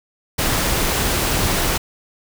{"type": "noise", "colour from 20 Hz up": "pink", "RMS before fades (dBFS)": -19, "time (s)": [0.38, 1.78], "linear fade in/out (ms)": 10, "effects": []}